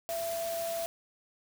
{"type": "tone in noise", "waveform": "sine", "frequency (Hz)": 670, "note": "E5", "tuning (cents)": 28, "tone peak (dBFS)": -32, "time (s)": [0.09, 0.86], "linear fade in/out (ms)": 0, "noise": "white", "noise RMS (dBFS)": -41, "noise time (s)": [0.09, 0.86], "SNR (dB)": 6, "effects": []}